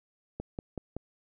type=click train; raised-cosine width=2 ms; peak=-22 dBFS; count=4; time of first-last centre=0.4-0.966 s; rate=5.3 Hz; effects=none